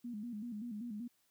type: tone with vibrato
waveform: sine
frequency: 224.1 Hz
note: A3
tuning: 32 cents sharp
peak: -40 dBFS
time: 0.04-1.08 s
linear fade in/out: 10 ms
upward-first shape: square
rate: 5.2 Hz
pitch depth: 120 cents each way
effects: white hiss -75 dBFS RMS until 1.3 s